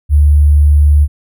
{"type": "tone with sample-and-hold", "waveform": "sine", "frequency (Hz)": 73.42, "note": "D2", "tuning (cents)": 0, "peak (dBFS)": -4, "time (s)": [0.09, 1.08], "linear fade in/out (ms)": 50, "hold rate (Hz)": 11025, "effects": []}